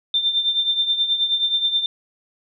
sine tone with tremolo, 3582 Hz, A7, 30 cents sharp, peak -14 dBFS, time 0.14-1.86 s, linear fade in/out 2 ms, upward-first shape triangle, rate 9.4 Hz, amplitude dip 75%, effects none

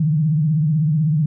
sine tone with vibrato, 154 Hz, D#3, 17 cents flat, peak -14 dBFS, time 0-1.26 s, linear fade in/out 5 ms, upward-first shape triangle, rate 16 Hz, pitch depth 150 cents each way, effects none

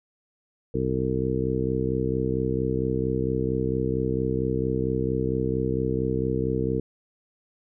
harmonic tone, 64.4 Hz, C2, 27 cents flat, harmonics 1 / 2 / 3 / 4 / 5 / 6 / 7, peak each -33 / -29 / -31 / -32 / -31 / -32 / -28 dBFS, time 0.74-6.8 s, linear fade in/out 5 ms, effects none

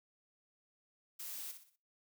blue noise with echo, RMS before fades -45 dBFS, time 1.19-1.52 s, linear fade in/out 10 ms, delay 61 ms, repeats 4, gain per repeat -8 dB, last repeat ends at 1.764 s, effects noise-tail reverb RT60 0.4 s tail -24 dB re dry

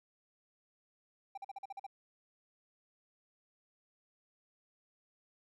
triangle tone bursts, 788 Hz, G5, 9 cents sharp, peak -39 dBFS, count 8, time 1.35-1.866 s, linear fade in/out 5 ms, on 26 ms, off 44 ms, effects none

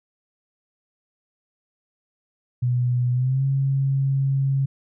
sine tone with pitch glide, 123.47 to 136.21 Hz, B2 to C#3, 0 to -30 cents, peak -18 dBFS, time 2.62-4.66 s, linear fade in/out 10 ms, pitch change +170 cents, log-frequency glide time 3.12-3.44 s, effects none

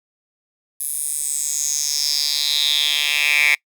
10% pulse tone with high-pass filter sweep, 146.7 Hz, D3, 2 cents flat, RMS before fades -20 dBFS, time 0.8-3.55 s, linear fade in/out 5 ms, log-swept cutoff 11000 to 2200 Hz, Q 5.5, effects noise-tail reverb RT60 0.1 s tail -25 dB re dry

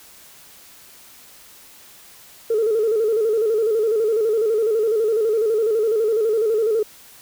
sine tone with vibrato, 440 Hz, A4, in tune, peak -15 dBFS, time 2.5-6.83 s, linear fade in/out 5 ms, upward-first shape square, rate 12 Hz, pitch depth 68 cents each way, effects tanh soft clip ceiling -11 dBFS + white hiss -46 dBFS RMS until 7.21 s

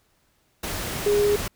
sine tone in noise, 411.6 Hz, G#4, 16 cents flat, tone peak -17 dBFS, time 1.06-1.36 s, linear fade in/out 5 ms, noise pink, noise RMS -30 dBFS, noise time 0.63-1.48 s, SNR +10 dB, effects pink hiss -66 dBFS RMS until 1.55 s

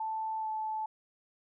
sine tone with pitch glide, 880 to 870.4 Hz, A5 to A5, 0 to -19 cents, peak -32 dBFS, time 0-0.86 s, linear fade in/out 5 ms, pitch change -19 cents, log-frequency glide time 0.39-0.48 s, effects none

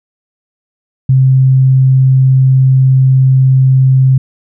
sine tone, 131.7 Hz, C3, 12 cents sharp, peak -4 dBFS, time 1.09-4.18 s, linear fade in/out 5 ms, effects none

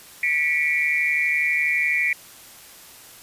sine tone cluster, 1958 / 2213 / 2365 Hz, B6 / C#7 / D7, -15 / -3 / +12 cents, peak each -23 dBFS, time 0.23-2.13 s, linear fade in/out 2 ms, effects white hiss -45 dBFS RMS until 3.22 s + resampled to 32000 Hz

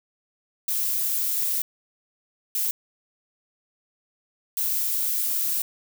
violet noise bursts at uneven times, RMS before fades -25 dBFS, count 3, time 0.68-1.62 / 2.55-2.71 / 4.57-5.62 s, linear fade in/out 2 ms, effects none

